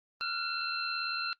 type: tone cluster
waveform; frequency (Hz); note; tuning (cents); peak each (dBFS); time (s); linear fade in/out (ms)
sine; 1373 / 1451 / 2687 / 4126; F6 / F#6 / E7 / C8; -30 / -34 / +33 / -25; -35 / -40 / -39 / -36; 0.21-1.33; 0
effects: noise-tail reverb RT60 0.1 s tail -20 dB re dry + Opus 24 kbps